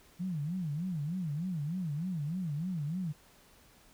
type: tone with vibrato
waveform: sine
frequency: 164.3 Hz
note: E3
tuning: 5 cents flat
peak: -32 dBFS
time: 0.19-3.13 s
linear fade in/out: 20 ms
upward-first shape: sine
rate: 3.3 Hz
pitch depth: 240 cents each way
effects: pink hiss -61 dBFS RMS until 3.93 s